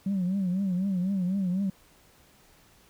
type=tone with vibrato; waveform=sine; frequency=188 Hz; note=F#3; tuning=28 cents sharp; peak=-23 dBFS; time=0.06-1.7 s; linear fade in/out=5 ms; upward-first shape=triangle; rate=4 Hz; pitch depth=130 cents each way; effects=tanh soft clip ceiling -22 dBFS + pink hiss -59 dBFS RMS until 2.89 s